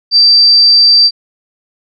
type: tone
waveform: sine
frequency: 4674 Hz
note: D8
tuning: 9 cents flat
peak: -3 dBFS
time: 0.11-1.11 s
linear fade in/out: 50 ms
effects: none